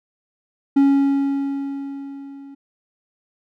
triangle tone with level ramp, 277.2 Hz, C#4, in tune, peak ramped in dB -8 to -35 dBFS, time 0.76-2.55 s, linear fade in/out 10 ms, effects none

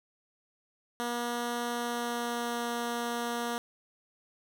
10% pulse tone with pitch glide, 239.3 to 237.1 Hz, A#3 to A#3, +46 to +30 cents, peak -23 dBFS, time 1-3.58 s, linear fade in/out 0 ms, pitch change -16 cents, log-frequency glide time 1.66-2.69 s, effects none

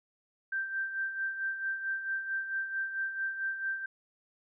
sine tone with tremolo, 1568 Hz, G6, in tune, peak -29 dBFS, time 0.52-3.86 s, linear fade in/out 5 ms, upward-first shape sine, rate 4.5 Hz, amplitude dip 60%, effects none

